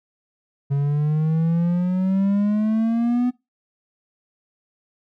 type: exponential sweep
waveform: triangle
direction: up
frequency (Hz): 138.59 to 250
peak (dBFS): -15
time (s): 0.7-3.31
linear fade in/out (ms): 20
effects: noise-tail reverb RT60 0.2 s tail -19 dB re dry